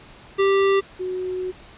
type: tone pair in turn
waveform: square / sine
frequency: 392 / 368.4 Hz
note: G4 / F#4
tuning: 0 / -7 cents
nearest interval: minor second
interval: 107 cents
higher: first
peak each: -16 / -24 dBFS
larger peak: first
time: 0.38-0.81 / 0.99-1.52 s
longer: second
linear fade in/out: 20 ms
effects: pink hiss -46 dBFS RMS until 1.77 s + resampled to 8000 Hz